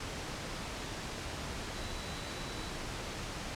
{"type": "tone in noise", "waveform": "sine", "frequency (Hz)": 3951, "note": "B7", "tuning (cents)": 0, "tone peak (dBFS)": -51, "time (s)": [1.75, 2.71], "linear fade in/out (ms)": 5, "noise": "pink", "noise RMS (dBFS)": -40, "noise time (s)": [0, 3.55], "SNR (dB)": -14, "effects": ["low-pass 7000 Hz 12 dB/octave"]}